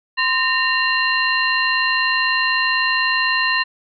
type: tone cluster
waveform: sine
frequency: 1032 / 1827 / 2774 / 4118 Hz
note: C6 / A#6 / F7 / C8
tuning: -24 / -35 / -12 / -28 cents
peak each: -22 / -19 / -21 / -24 dBFS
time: 0.17-3.64 s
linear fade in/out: 20 ms
effects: none